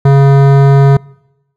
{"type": "tone with hard clipping", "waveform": "sine", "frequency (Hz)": 138.4, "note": "C#3", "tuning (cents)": -2, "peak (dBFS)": -5, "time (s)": [0.05, 0.97], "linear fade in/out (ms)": 5, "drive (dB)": 16, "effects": ["noise-tail reverb RT60 0.9 s tail -25 dB re dry"]}